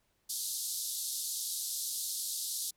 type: band-pass noise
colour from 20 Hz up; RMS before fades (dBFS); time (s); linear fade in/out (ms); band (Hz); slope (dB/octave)
white; -37; 0.29-2.71; 10; 3700 to 13000; 48
effects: pink hiss -75 dBFS RMS until 2.76 s